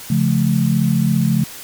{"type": "chord", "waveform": "sine", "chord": "Db augmented", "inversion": "none", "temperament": "just", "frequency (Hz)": [138.59, 173.24, 216.5], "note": ["Db3", "F3", "A3"], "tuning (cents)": [0, -14, -28], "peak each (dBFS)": -17, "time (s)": [0.1, 1.44], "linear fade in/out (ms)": 5, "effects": ["white hiss -34 dBFS RMS until 1.63 s", "MP3 96 kbps"]}